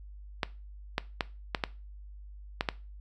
clicks, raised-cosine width 0.3 ms, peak -11 dBFS, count 7, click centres 0.432 / 0.981 / 1.208 / 1.548 / 1.638 / 2.609 / 2.688 s, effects noise-tail reverb RT60 0.3 s tail -19 dB re dry + added 50 Hz sine -44 dBFS peak until 3 s

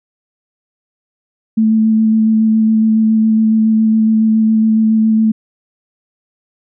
sine tone with vibrato, 220 Hz, A3, in tune, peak -8 dBFS, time 1.57-5.32 s, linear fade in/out 10 ms, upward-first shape square, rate 7.2 Hz, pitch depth 10 cents each way, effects none

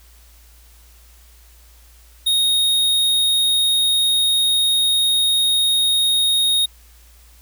square tone, 3729 Hz, A#7, in tune, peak -15 dBFS, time 2.26-6.66 s, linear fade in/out 10 ms, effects added 58 Hz sine -46 dBFS peak until 7.41 s + white hiss -52 dBFS RMS until 7.41 s

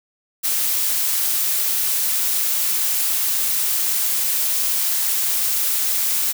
blue noise, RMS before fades -20 dBFS, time 0.43-6.33 s, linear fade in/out 20 ms, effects none

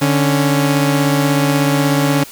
sawtooth tone pair together, 146.83 / 277.2 Hz, D3 / C#4, 0 / 0 cents, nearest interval major seventh, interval 1100 cents, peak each -11 dBFS, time 0.01-2.24 s, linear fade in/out 10 ms, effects white hiss -36 dBFS RMS until 2.31 s

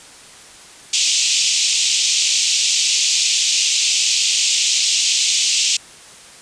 white band-pass noise, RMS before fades -17 dBFS, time 0.93-5.77 s, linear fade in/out 5 ms, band 2500 to 7600 Hz, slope 48 dB/octave, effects white hiss -41 dBFS RMS until 6.41 s + resampled to 22050 Hz

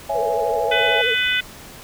sine chord, C# minor, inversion none, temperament equal, 554.4 / 659.3 / 830.6 Hz, C#5 / E5 / G#5, 0 / 0 / 0 cents, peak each -25 / -24 / -23 dBFS, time 0.09-1.02 s, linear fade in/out 10 ms
sine tone with vibrato, 472.7 Hz, A#4, 24 cents sharp, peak -22 dBFS, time 0.14-1.15 s, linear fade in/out 20 ms, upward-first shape triangle, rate 13 Hz, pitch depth 120 cents each way
harmonic tone, 500 Hz, B4, 21 cents sharp, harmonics 3 / 4 / 5 / 6 / 7, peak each -22 / -23 / -24 / -25 / -25 dBFS, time 0.71-1.41 s, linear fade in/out 10 ms
effects pink hiss -40 dBFS RMS until 1.83 s

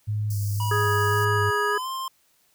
sine tone with vibrato, 103.83 Hz, G#2, in tune, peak -23 dBFS, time 0.07-1.51 s, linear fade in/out 20 ms, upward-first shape square, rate 1.9 Hz, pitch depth 30 cents each way
white high-pass noise, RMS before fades -39 dBFS, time 0.3-1.25 s, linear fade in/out 5 ms, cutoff 4600 Hz, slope 96 dB/octave
square tone with pitch glide, 970 to 1051.7 Hz, B5 to C6, -31 to +9 cents, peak -29 dBFS, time 0.6-2.08 s, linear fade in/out 2 ms, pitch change +140 cents, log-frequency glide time 1.7-1.88 s
harmonic tone, 415.3 Hz, G#4, in tune, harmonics 1 / 3 / 4, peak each -26 / -26 / -26 dBFS, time 0.71-1.78 s, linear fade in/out 5 ms
effects white hiss -64 dBFS RMS until 2.54 s

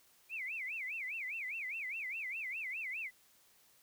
sine tone with vibrato, 2327 Hz, D7, 17 cents flat, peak -38 dBFS, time 0.29-3.11 s, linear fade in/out 50 ms, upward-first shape sine, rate 4.9 Hz, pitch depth 270 cents each way, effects white hiss -67 dBFS RMS until 3.82 s

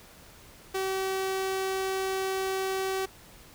sawtooth tone, 382.2 Hz, G4, 44 cents flat, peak -24 dBFS, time 0.74-3.06 s, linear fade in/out 10 ms, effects pink hiss -52 dBFS RMS until 3.54 s

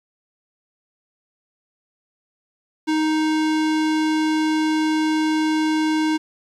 square tone, 311.9 Hz, D#4, 4 cents sharp, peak -18 dBFS, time 2.87-6.18 s, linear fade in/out 20 ms, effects low-pass 6000 Hz 12 dB/octave + 9-bit

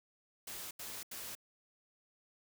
white noise bursts, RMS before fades -45 dBFS, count 3, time 0.47-1.352 s, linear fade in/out 5 ms, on 240 ms, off 81 ms, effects none

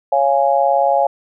sine chord, Db major, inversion none, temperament just, 554.4 / 693 / 831.5 Hz, Db5 / F5 / Ab5, 0 / -14 / +2 cents, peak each -16 dBFS, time 0.12-1.07 s, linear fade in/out 5 ms, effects none

